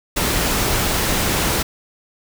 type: noise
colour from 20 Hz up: pink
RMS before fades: -19 dBFS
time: 0.16-1.63 s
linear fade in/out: 10 ms
effects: none